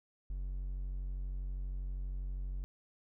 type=tone; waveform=triangle; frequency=46.25 Hz; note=F#1; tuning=in tune; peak=-34 dBFS; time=0.3-2.64 s; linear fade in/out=0 ms; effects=none